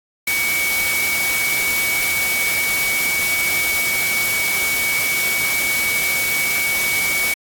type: tone in noise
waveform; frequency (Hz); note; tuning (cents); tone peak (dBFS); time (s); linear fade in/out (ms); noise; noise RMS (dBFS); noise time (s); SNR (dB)
sine; 2251; C#7; +26; -18; 0.27-7.34; 5; white; -23; 0.27-7.34; +2
effects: AAC 64 kbps